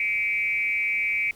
sine tone with frequency modulation, 2301 Hz, D7, 36 cents flat, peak -22 dBFS, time 0-1.31 s, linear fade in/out 2 ms, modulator 197 Hz, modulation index 0.79, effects pink hiss -53 dBFS RMS until 1.35 s

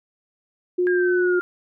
sine tone, 359.2 Hz, F4, 49 cents sharp, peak -17 dBFS, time 0.78-1.4 s, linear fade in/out 10 ms
sine exponential sweep, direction down, 1634 to 1396.9 Hz, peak -24 dBFS, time 0.87-1.41 s, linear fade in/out 0 ms
effects none

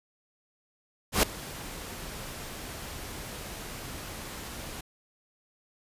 pink noise with ADSR envelope, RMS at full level -20 dBFS, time 1.12-4.81 s, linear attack 110 ms, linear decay 5 ms, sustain -20 dB, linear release 6 ms, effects resampled to 32000 Hz

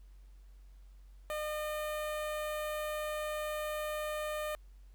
sawtooth tone with notch filter, 607 Hz, D#5, 43 cents flat, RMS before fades -37 dBFS, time 1.3-4.55 s, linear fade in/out 0 ms, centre 5300 Hz, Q 1.1, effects added 47 Hz sine -52 dBFS peak until 4.94 s + pink hiss -73 dBFS RMS until 4.94 s

